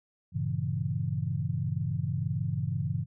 sine chord, G diminished seventh, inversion none, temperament equal, 98 / 116.54 / 138.59 / 164.81 Hz, G2 / Bb2 / Db3 / Fb3, 0 / 0 / 0 / 0 cents, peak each -34 / -34 / -32 / -34 dBFS, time 0.32-3.06 s, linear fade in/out 50 ms, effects none

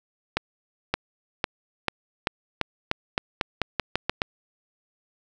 accelerating click train, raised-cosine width 0.3 ms, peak -6 dBFS, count 14, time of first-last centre 0.37-4.218 s, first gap 570 ms, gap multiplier 0.88, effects none

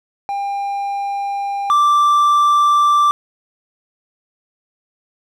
triangle tone pair in turn, 800 / 1173.8 Hz, G5 / D6, +35 / -1 cents, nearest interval perfect fifth, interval 664 cents, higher second, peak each -17 / -8 dBFS, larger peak second, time 0.29-1.7 / 1.7-3.11 s, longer neither, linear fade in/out 0 ms, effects none

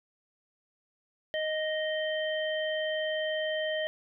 harmonic tone, 622.3 Hz, D#5, in tune, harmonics 1 / 3 / 5, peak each -30 / -35 / -37 dBFS, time 1.34-3.87 s, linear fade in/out 0 ms, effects none

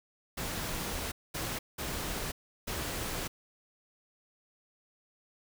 pink noise bursts at uneven times, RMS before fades -36 dBFS, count 4, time 0.37-1.12 / 1.34-1.59 / 1.78-2.32 / 2.67-3.28 s, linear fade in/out 10 ms, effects none

